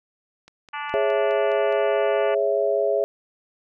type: click train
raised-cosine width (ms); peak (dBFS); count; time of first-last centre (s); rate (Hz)
0.2; -29; 7; 0.48-1.725; 4.82
type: harmonic tone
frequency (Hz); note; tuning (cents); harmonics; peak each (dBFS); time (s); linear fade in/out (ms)
291.9; D4; -10; 3 / 4 / 5 / 6 / 7 / 8 / 9 / 10; -32 / -34 / -36 / -38 / -39 / -40 / -41 / -42; 0.73-2.35; 10
type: chord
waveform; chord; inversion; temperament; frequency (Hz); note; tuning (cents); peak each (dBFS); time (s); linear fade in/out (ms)
sine; C# minor; second; equal; 415.3 / 554.4 / 659.3; G#4 / C#5 / E5; 0 / 0 / 0; -23; 0.94-3.04; 0
effects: none